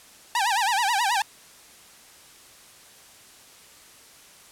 sawtooth tone with vibrato, 869 Hz, A5, 22 cents flat, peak -17 dBFS, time 0.35-1.22 s, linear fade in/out 2 ms, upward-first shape sine, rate 9.3 Hz, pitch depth 210 cents each way, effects white hiss -50 dBFS RMS until 4.51 s + low-pass 11000 Hz 12 dB/octave

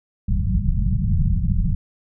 pink low-pass noise, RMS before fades -19 dBFS, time 0.28-1.75 s, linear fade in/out 5 ms, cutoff 200 Hz, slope 96 dB/octave, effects none

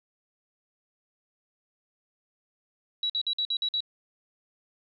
sine tone bursts, 3900 Hz, B7, 23 cents flat, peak -25 dBFS, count 7, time 3.03-3.805 s, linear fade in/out 2 ms, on 67 ms, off 51 ms, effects none

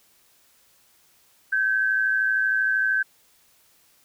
sine tone pair together, 1549.1 / 1662 Hz, G6 / G#6, -21 / +1 cents, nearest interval minor second, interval 122 cents, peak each -20 / -27 dBFS, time 1.52-3.03 s, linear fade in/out 10 ms, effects white hiss -60 dBFS RMS until 4.04 s

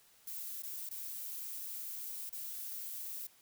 violet noise with dropouts, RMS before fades -43 dBFS, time 0.27-3.27 s, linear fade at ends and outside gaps 5 ms, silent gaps 0.623-0.633 / 0.892-0.91 / 2.295-2.326 s, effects white hiss -65 dBFS RMS until 3.41 s

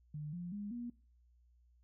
sine tone with pitch steps, 150 / 175.32 / 204.9 / 239.5 Hz, D3 / F3 / G#3 / A#3, +37 / +7 / -23 / +47 cents, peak -40 dBFS, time 0.14-0.9 s, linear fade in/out 5 ms, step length 190 ms, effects noise-tail reverb RT60 0.4 s tail -21 dB re dry + added 60 Hz sine -65 dBFS peak until 1.83 s

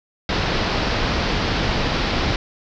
pink low-pass noise, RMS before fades -21 dBFS, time 0.29-2.36 s, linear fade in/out 2 ms, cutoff 5200 Hz, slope 48 dB/octave, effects none

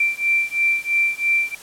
sine beating tone pair, 2349 / 2352 Hz, D7 / D7, 0 / +2 cents, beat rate 3 Hz, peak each -20 dBFS, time 0-1.55 s, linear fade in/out 5 ms, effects white hiss -41 dBFS RMS until 1.62 s + low-pass 12000 Hz 12 dB/octave

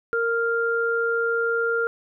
sine tone pair together, 462.1 / 1396.9 Hz, A#4 / F6, -15 / 0 cents, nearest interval octave + perfect fifth, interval 1915 cents, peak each -23 dBFS, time 0.13-1.87 s, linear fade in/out 0 ms, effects none

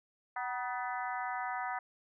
harmonic tone with a mistuned harmonic, 250 Hz, B3, 21 cents sharp, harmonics 3 / 4 / 5 / 6 / 7 / 8, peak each -38 / -40 / -42 / -44 / -45 / -46 dBFS, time 0.36-1.79 s, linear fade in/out 5 ms, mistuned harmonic 4, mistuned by -63 cents, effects none

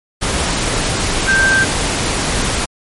sine tone in noise, 1569 Hz, G6, 1 cent sharp, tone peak -10 dBFS, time 1.27-1.65 s, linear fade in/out 20 ms, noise pink, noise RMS -17 dBFS, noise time 0.21-2.66 s, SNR +4 dB, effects MP3 48 kbps

